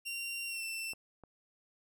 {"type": "tone with pitch glide", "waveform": "sawtooth", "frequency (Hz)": [2760, 2681], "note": ["F7", "E7"], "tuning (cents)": [-21, 29], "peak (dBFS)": -34, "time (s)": [0.05, 0.94], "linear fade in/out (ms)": 20, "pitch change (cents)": -50, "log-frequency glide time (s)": [0.47, 0.63]}
{"type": "clicks", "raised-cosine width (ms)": 1, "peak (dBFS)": [-37, -38], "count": 2, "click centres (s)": [0.934, 1.237]}
{"effects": []}